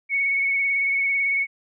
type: tone with vibrato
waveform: sine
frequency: 2217 Hz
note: C#7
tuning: in tune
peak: -19 dBFS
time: 0.09-1.47 s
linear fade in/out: 50 ms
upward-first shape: sine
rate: 18 Hz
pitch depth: 22 cents each way
effects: none